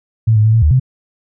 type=tone with pitch steps; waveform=sine; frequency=111.5 / 106.9 / 110.2 / 112.9 / 76.1 / 129.3 Hz; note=A2 / A2 / A2 / A2 / D#2 / C3; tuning=+23 / -49 / +3 / +45 / -38 / -20 cents; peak=-7 dBFS; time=0.27-0.798 s; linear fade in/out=10 ms; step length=88 ms; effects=none